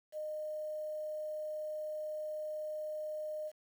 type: tone with quantisation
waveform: sine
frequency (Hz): 613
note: D#5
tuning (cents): -26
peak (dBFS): -37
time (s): 0.12-3.52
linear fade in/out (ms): 50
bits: 10
effects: none